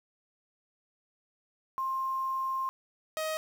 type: tone pair in turn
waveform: sine / sawtooth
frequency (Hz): 1058 / 629.1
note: C6 / D#5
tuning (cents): +19 / +19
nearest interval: major sixth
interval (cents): 900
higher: first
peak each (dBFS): -29 / -27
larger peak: second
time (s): 1.78-2.69 / 3.17-3.37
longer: first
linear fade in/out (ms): 0
effects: 9-bit